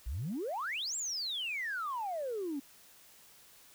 sine exponential two-way sweep, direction up then down, 51.8 to 7730 to 265.8 Hz, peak -33 dBFS, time 0.06-2.6 s, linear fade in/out 10 ms, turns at 0.96 s, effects tanh soft clip ceiling -30 dBFS + white hiss -59 dBFS RMS until 3.74 s

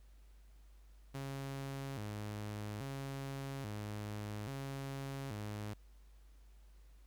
sawtooth tone with vibrato, 119.8 Hz, A#2, 48 cents sharp, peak -37 dBFS, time 1.14-5.74 s, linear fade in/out 10 ms, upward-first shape square, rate 0.6 Hz, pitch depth 230 cents each way, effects added 50 Hz sine -57 dBFS peak until 7.06 s + pink hiss -73 dBFS RMS until 7.06 s

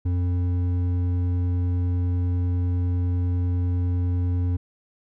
sine tone with hard clipping, 89 Hz, F2, 33 cents sharp, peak -22 dBFS, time 0.05-4.57 s, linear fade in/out 10 ms, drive 7 dB, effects none

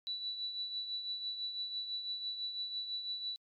sine tone with tremolo, 3951 Hz, B7, in tune, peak -34 dBFS, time 0.07-3.36 s, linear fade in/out 0 ms, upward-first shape triangle, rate 6 Hz, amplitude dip 60%, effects MP3 96 kbps

